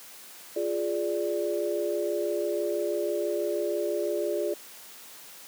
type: chord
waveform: sine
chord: D diminished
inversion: first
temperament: equal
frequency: 349.2 / 415.3 / 587.3 Hz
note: F4 / Ab4 / D5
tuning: 0 / 0 / 0 cents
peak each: -30 dBFS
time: 0.56-4.54 s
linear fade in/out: 5 ms
effects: white hiss -47 dBFS RMS until 5.47 s + high-pass 200 Hz 12 dB/octave